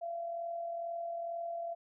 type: tone with amplitude modulation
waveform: sine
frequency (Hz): 680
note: F5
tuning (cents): -46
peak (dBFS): -34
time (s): 0.01-1.75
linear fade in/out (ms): 20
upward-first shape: sine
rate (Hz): 42.2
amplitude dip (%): 40
effects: none